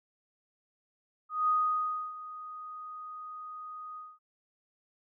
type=tone with ADSR envelope; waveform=sine; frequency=1244.5 Hz; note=D#6; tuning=in tune; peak=-23 dBFS; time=1.29-4.19 s; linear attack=190 ms; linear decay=650 ms; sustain=-17 dB; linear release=220 ms; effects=none